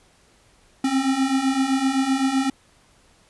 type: beating tone pair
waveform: square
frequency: 261.6 / 269.4 Hz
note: C4 / C#4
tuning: 0 / -49 cents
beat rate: 7.8 Hz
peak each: -25 / -21 dBFS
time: 0.84-2.5 s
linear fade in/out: 5 ms
effects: pink hiss -57 dBFS RMS until 3.29 s + resampled to 24000 Hz